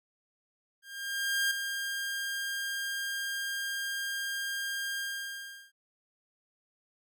sawtooth tone with ADSR envelope, 1606 Hz, G6, 41 cents sharp, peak -22 dBFS, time 0.82-5.72 s, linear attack 690 ms, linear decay 4 ms, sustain -7 dB, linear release 740 ms, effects none

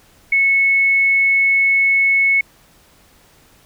sine tone, 2200 Hz, C#7, 14 cents flat, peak -11 dBFS, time 0.32-2.41 s, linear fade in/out 5 ms, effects pink hiss -51 dBFS RMS until 3.65 s

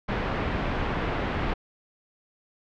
pink low-pass noise, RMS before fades -28 dBFS, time 0.08-1.54 s, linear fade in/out 10 ms, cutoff 2300 Hz, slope 12 dB/octave, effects low-pass 4000 Hz 12 dB/octave

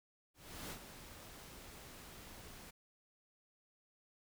pink noise with ADSR envelope, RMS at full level -45 dBFS, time 0.34-2.71 s, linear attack 370 ms, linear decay 63 ms, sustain -9 dB, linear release 10 ms, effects none

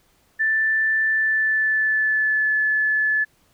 sine tone with pitch glide, 1765 to 1727.7 Hz, A6 to A6, +5 to -32 cents, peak -17 dBFS, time 0.39-3.25 s, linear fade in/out 20 ms, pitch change -37 cents, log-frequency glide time 1.07-2.54 s, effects pink hiss -61 dBFS RMS until 3.53 s

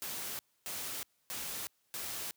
white noise bursts, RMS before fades -40 dBFS, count 4, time 0.02-2.31 s, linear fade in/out 0 ms, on 370 ms, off 270 ms, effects white hiss -75 dBFS RMS until 2.36 s + high-pass 60 Hz 12 dB/octave

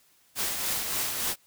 white noise with tremolo, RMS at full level -28 dBFS, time 0.35-1.36 s, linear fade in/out 50 ms, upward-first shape triangle, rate 3.5 Hz, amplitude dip 45%, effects white hiss -63 dBFS RMS until 1.46 s

